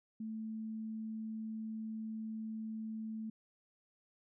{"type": "tone", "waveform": "sine", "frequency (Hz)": 220, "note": "A3", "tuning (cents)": 0, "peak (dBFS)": -39, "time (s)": [0.2, 3.3], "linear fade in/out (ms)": 5, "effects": []}